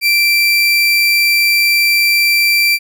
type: tone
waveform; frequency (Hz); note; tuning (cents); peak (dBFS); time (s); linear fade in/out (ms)
30% pulse; 2349; D7; 0; -7; 0.01-2.79; 50
effects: none